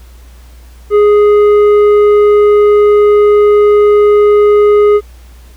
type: tone with tanh clipping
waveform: sine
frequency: 415.3 Hz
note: G#4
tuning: in tune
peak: -5 dBFS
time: 0.9-5.01 s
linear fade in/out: 50 ms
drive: 8 dB
effects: added 60 Hz sine -33 dBFS peak until 5.56 s + pink hiss -45 dBFS RMS until 5.56 s